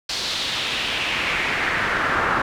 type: noise with band-pass filter sweep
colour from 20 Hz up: brown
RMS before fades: -23 dBFS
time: 0.09-2.42 s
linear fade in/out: 5 ms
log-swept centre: 4600 to 1300 Hz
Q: 2.4
effects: none